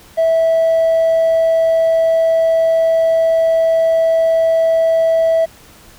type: tone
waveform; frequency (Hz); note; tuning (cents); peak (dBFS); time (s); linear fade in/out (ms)
triangle; 654; E5; -14; -7; 0.17-5.46; 20
effects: tanh soft clip ceiling -6 dBFS + pink hiss -43 dBFS RMS until 5.98 s